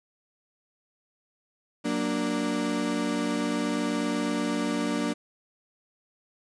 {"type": "chord", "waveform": "35% pulse", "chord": "Gb augmented", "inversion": "none", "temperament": "equal", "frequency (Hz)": [185, 233.1, 293.7], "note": ["Gb3", "Bb3", "D4"], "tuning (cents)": [0, 0, 0], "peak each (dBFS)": [-32, -28, -27], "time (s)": [1.84, 5.14], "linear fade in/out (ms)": 20, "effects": ["resampled to 22050 Hz", "10-bit"]}